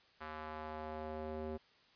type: tone with band-pass filter sweep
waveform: square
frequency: 77.78 Hz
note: D#2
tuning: in tune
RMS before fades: -44 dBFS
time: 0.2-1.58 s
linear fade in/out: 20 ms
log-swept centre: 1300 to 410 Hz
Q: 1.4
effects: white hiss -67 dBFS RMS until 1.95 s + resampled to 11025 Hz